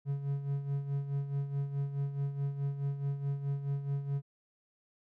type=tone with tremolo; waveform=triangle; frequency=140.2 Hz; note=C#3; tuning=20 cents sharp; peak=-27 dBFS; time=0.05-4.22 s; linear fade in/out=50 ms; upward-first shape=sine; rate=4.7 Hz; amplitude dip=65%; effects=none